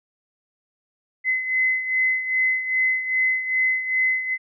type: beating tone pair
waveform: sine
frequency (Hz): 2038 / 2040.5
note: C7 / C7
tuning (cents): -46 / -44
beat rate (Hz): 2.5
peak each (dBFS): -20 / -26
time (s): 1.24-4.38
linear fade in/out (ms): 50
effects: none